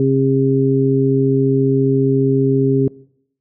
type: harmonic tone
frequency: 134.7 Hz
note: C#3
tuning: 49 cents flat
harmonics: 1 / 2 / 3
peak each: -16 / -16 / -16 dBFS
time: 0-2.88 s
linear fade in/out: 2 ms
effects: noise-tail reverb RT60 0.7 s tail -22 dB re dry